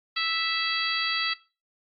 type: harmonic tone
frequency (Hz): 658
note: E5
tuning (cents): -3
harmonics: 2 / 3 / 4 / 5 / 6 / 7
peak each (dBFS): -32 / -32 / -32 / -32 / -32 / -32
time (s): 0.16-1.34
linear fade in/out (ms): 10
effects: noise-tail reverb RT60 0.3 s tail -17 dB re dry + AAC 48 kbps